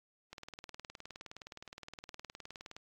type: click train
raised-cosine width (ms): 0.2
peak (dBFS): -29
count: 48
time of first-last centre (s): 0.33-2.765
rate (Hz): 19.3
effects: AAC 48 kbps